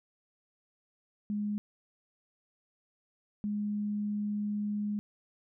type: tone bursts at uneven times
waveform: sine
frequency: 207.7 Hz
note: G#3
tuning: in tune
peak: -30 dBFS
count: 2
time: 1.3-1.58 / 3.44-4.99 s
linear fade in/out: 0 ms
effects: none